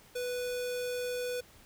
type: tone with notch filter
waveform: square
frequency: 493.9 Hz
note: B4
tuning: in tune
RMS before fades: -35 dBFS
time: 0.15-1.41 s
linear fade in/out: 10 ms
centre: 1000 Hz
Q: 0.92
effects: pink hiss -58 dBFS RMS until 1.65 s